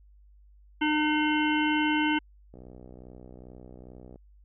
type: harmonic tone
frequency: 303.7 Hz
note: D#4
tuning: 42 cents flat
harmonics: 1 / 3 / 5 / 7 / 9 / 10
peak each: -25 / -30 / -32 / -33 / -35 / -35 dBFS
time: 0.81-2.19 s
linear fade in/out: 10 ms
type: click train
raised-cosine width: 2 ms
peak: -34 dBFS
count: 102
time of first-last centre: 2.54-4.159 s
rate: 62.4 Hz
effects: added 50 Hz sine -53 dBFS peak until 4.44 s